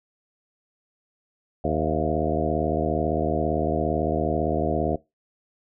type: harmonic tone with a mistuned harmonic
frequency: 77.78 Hz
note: D#2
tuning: in tune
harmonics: 1 / 2 / 3 / 4 / 5 / 6 / 7 / 8 / 9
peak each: -30 / -30 / -30 / -30 / -30 / -30 / -30 / -30 / -30 dBFS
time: 1.64-4.96 s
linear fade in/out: 5 ms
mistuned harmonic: 8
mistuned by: +63 cents
effects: noise-tail reverb RT60 0.2 s tail -20 dB re dry